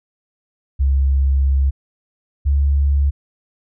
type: tone pair in turn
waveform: sine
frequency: 68 / 70.4 Hz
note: C#2 / C#2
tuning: -33 / +27 cents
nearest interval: minor second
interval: 60 cents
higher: second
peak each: -12 dBFS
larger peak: neither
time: 0.79-1.71 / 2.45-3.11 s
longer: first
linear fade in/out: 20 ms
effects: none